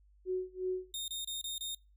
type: tone with tremolo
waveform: sine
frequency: 370 Hz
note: F#4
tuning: in tune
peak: -30 dBFS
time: 0.25-0.92 s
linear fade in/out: 50 ms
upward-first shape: sine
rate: 2.8 Hz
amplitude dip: 95%
type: tone bursts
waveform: sawtooth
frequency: 3677 Hz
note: A#7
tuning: 24 cents flat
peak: -34 dBFS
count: 5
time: 0.94-1.748 s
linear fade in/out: 2 ms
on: 140 ms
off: 27 ms
effects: noise-tail reverb RT60 0.3 s tail -26 dB re dry + added 50 Hz sine -61 dBFS peak until 1.96 s